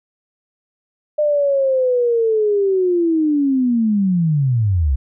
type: linear sweep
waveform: sine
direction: down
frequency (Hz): 605 to 61.74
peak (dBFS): -13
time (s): 1.18-4.96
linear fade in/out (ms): 10
effects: none

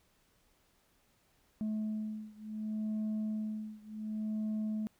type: beating tone pair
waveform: sine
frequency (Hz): 215.1 / 215.78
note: A3 / A3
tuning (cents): -39 / -34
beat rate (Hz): 0.68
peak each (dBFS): -35 / -36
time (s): 1.61-4.87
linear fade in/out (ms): 0
effects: tanh soft clip ceiling -31 dBFS + pink hiss -71 dBFS RMS until 4.99 s

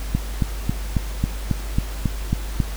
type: click train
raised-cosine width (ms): 5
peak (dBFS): -6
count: 10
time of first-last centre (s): 0.15-2.602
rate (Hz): 3.67
effects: added 50 Hz sine -26 dBFS peak until 2.76 s + pink hiss -37 dBFS RMS until 2.76 s

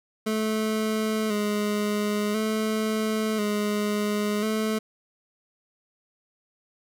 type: tone with vibrato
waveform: 25% pulse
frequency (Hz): 212.9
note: G#3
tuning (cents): +43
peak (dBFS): -20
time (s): 0.26-4.79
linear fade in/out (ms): 10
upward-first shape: square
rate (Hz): 0.48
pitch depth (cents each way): 37
effects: none

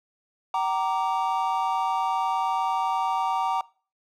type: chord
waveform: triangle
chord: G minor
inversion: none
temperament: equal with one note detuned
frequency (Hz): 763.9 / 932.3 / 1174.7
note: G5 / Bb5 / D6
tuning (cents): -45 / 0 / 0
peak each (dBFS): -25 / -24 / -28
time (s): 0.54-3.61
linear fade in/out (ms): 2
effects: noise-tail reverb RT60 0.4 s tail -22 dB re dry

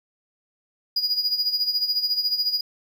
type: tone with tremolo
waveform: triangle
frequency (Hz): 4897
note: D#8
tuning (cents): -28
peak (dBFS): -17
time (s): 0.96-2.61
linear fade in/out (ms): 5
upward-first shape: sine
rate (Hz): 14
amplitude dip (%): 70
effects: 9-bit

